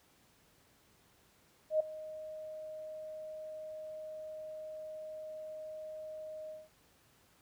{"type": "tone with ADSR envelope", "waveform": "sine", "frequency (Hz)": 622.3, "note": "D#5", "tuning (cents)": 0, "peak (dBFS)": -24, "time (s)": [1.7, 6.69], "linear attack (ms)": 100, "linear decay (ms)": 7, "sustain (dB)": -18, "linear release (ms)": 190, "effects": ["pink hiss -67 dBFS RMS until 7.41 s", "high-pass 60 Hz 12 dB/octave"]}